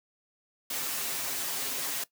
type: noise with comb filter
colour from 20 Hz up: white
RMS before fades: -33 dBFS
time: 0.7-2.04 s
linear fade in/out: 5 ms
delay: 7.4 ms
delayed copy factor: +0.75
effects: noise-tail reverb RT60 0.1 s tail -18 dB re dry + high-pass 150 Hz 12 dB/octave